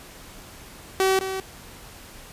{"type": "tone with echo", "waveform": "sawtooth", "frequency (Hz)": 381.4, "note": "G4", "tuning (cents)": -47, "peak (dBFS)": -14, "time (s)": [1, 1.19], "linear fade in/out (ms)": 0, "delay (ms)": 210, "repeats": 1, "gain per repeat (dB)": -9, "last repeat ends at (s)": 1.4, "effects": ["pink hiss -44 dBFS RMS until 2.32 s", "resampled to 32000 Hz"]}